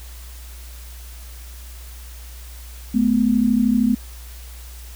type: tone pair together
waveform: sine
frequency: 216.1 / 249.1 Hz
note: A3 / B3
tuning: -31 / +15 cents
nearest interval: major second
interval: 246 cents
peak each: -17 dBFS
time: 2.94-3.95 s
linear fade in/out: 10 ms
effects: added 60 Hz sine -35 dBFS peak until 4.95 s + white hiss -44 dBFS RMS until 4.95 s